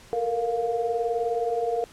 sine tone cluster, 450.1 / 469.4 / 703 Hz, A4 / A#4 / F5, +39 / +12 / +11 cents, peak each -30 / -26 / -28 dBFS, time 0.13-1.84 s, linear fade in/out 0 ms, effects pink hiss -50 dBFS RMS until 1.92 s + low-pass 10000 Hz 12 dB/octave

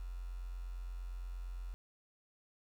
sine tone with quantisation, 44.32 Hz, F1, 26 cents sharp, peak -40 dBFS, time 0-1.74 s, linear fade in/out 0 ms, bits 10, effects none

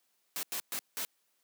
white noise bursts at uneven times, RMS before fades -36 dBFS, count 4, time 0.36-0.43 / 0.52-0.6 / 0.72-0.79 / 0.97-1.05 s, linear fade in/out 0 ms, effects white hiss -75 dBFS RMS until 1.43 s + high-pass 200 Hz 12 dB/octave

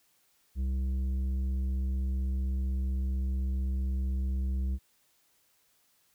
sine tone with tanh clipping, 65.41 Hz, C2, in tune, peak -29 dBFS, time 0.55-4.79 s, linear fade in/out 50 ms, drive 8 dB, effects white hiss -69 dBFS RMS until 6.14 s

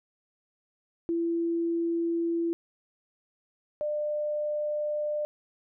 sine tone pair in turn, 336.3 / 598.1 Hz, E4 / D5, +35 / +31 cents, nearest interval minor seventh, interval 996 cents, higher second, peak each -25 / -27 dBFS, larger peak first, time 1.09-2.53 / 3.81-5.25 s, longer neither, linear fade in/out 0 ms, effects none

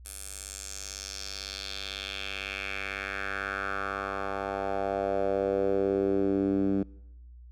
10% pulse tone with band-pass filter sweep, 98 Hz, G2, in tune, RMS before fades -31 dBFS, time 0.05-6.83 s, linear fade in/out 5 ms, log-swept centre 10000 to 250 Hz, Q 2.7, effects noise-tail reverb RT60 0.9 s tail -25 dB re dry + added 60 Hz sine -46 dBFS peak until 7.51 s

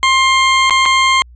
20% pulse tone with dropouts, 1059 Hz, C6, 21 cents sharp, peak -4 dBFS, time 0.03-1.22 s, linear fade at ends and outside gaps 0 ms, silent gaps 0.697-0.707 / 0.855-0.86 s, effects added 60 Hz sine -37 dBFS peak until 1.35 s + resampled to 16000 Hz

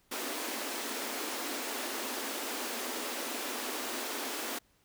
pink high-pass noise, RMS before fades -37 dBFS, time 0.11-4.59 s, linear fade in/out 10 ms, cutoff 230 Hz, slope 96 dB/octave, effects pink hiss -69 dBFS RMS until 4.84 s

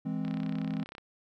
triangle chord, E augmented, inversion none, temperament equal, 164.81 / 207.7 / 261.6 Hz, E3 / G#3 / B#3, 0 / 0 / 0 cents, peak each -33 dBFS, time 0.05-0.84 s, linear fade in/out 10 ms
click train, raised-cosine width 0.3 ms, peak -28 dBFS, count 25, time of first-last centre 0.25-0.982 s, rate 32.8 Hz
effects none

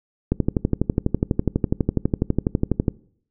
click train, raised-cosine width 3 ms, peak -5 dBFS, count 32, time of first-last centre 0.32-2.882 s, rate 12.1 Hz, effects noise-tail reverb RT60 0.6 s tail -22 dB re dry

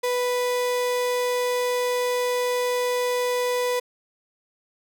35% pulse tone, 493.9 Hz, B4, in tune, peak -20 dBFS, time 0.03-3.8 s, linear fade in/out 10 ms, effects none

